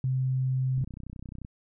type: tone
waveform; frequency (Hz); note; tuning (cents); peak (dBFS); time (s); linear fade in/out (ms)
sine; 130.3; C3; -7; -24; 0.04-0.84; 2
type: click train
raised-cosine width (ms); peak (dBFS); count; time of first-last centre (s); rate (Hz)
5; -28; 22; 0.78-1.449; 31.4
effects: none